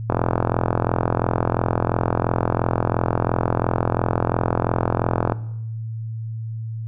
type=click train; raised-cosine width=1 ms; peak=-4 dBFS; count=225; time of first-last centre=0.1-5.321 s; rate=42.9 Hz; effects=noise-tail reverb RT60 0.8 s tail -18 dB re dry + added 112 Hz sine -26 dBFS peak until 6.87 s